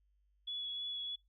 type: tone with vibrato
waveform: sine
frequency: 3390 Hz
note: G#7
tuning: 35 cents sharp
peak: -38 dBFS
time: 0.47-1.16 s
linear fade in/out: 10 ms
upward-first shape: triangle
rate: 3.2 Hz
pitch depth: 14 cents each way
effects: noise-tail reverb RT60 0.2 s tail -26 dB re dry + added 50 Hz sine -70 dBFS peak until 1.28 s